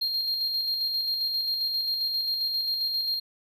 triangle tone with tremolo, 4215 Hz, C8, 12 cents sharp, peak -23 dBFS, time 0.01-3.2 s, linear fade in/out 10 ms, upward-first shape square, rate 7.5 Hz, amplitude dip 30%, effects none

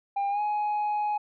sine tone with pitch glide, 800 to 837.4 Hz, G5 to G#5, +35 to +14 cents, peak -22 dBFS, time 0.16-1.18 s, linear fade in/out 10 ms, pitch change +79 cents, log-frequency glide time 0.3-0.41 s, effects tanh soft clip ceiling -24 dBFS

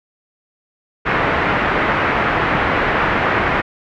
white low-pass noise, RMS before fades -17 dBFS, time 1.05-3.62 s, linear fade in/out 20 ms, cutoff 2000 Hz, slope 24 dB/octave, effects none

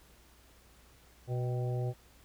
harmonic tone with a mistuned harmonic, 123.7 Hz, B2, 3 cents sharp, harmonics 1 / 3 / 4 / 5 / 6, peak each -31 / -41 / -43 / -45 / -47 dBFS, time 1.27-1.94 s, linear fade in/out 50 ms, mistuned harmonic 6, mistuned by +75 cents, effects added 60 Hz sine -62 dBFS peak until 2.24 s + pink hiss -62 dBFS RMS until 2.24 s

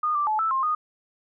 sine tone with pitch steps, 1226 / 1174 / 861 / 1318 / 1062 / 1234 Hz, D#6 / D6 / A5 / E6 / C6 / D#6, -26 / -1 / -38 / -1 / +25 / -15 cents, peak -21 dBFS, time 0.03-0.75 s, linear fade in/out 5 ms, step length 120 ms, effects none

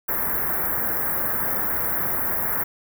white band-stop noise, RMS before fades -24 dBFS, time 0.08-2.64 s, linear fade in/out 10 ms, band 1900 to 12000 Hz, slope 48 dB/octave, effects none

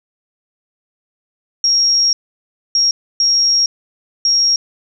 sine tone bursts at uneven times, 5588 Hz, F8, in tune, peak -10 dBFS, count 4, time 1.64-2.13 / 2.75-2.91 / 3.2-3.66 / 4.25-4.56 s, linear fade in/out 2 ms, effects none

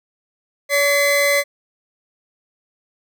40% pulse tone pair together, 569 / 2036 Hz, C#5 / C7, +45 / -48 cents, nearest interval octave + minor seventh, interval 2207 cents, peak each -16 dBFS, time 0.69-1.44 s, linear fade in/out 50 ms, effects none

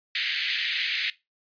pink band-pass noise, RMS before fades -28 dBFS, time 0.15-1.1 s, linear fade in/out 2 ms, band 1800 to 4400 Hz, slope 48 dB/octave, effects noise-tail reverb RT60 0.2 s tail -17 dB re dry + resampled to 11025 Hz

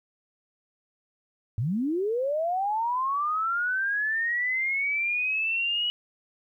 sine linear sweep, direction up, 98 to 2934 Hz, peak -24 dBFS, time 1.58-5.9 s, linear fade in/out 0 ms, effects 11-bit

